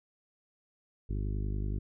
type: harmonic tone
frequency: 50.6 Hz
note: G#1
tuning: 44 cents flat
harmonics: 1 / 2 / 3 / 4 / 5 / 6 / 7 / 8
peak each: -32 / -36 / -44 / -44 / -48 / -48 / -49 / -52 dBFS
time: 1.09-1.79 s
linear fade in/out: 10 ms
effects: none